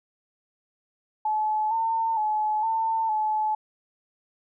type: tone with pitch steps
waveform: sine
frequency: 859 / 903 / 855 / 896 / 860 Hz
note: A5 / A5 / A5 / A5 / A5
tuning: -42 / +45 / -50 / +31 / -40 cents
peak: -22 dBFS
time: 1.25-3.55 s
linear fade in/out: 5 ms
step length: 460 ms
effects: none